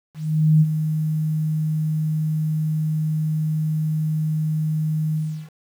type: tone with ADSR envelope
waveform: sine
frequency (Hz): 155.56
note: D#3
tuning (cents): 0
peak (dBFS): -10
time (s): 0.14-5.5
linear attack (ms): 470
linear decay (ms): 43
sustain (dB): -9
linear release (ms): 340
effects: 8-bit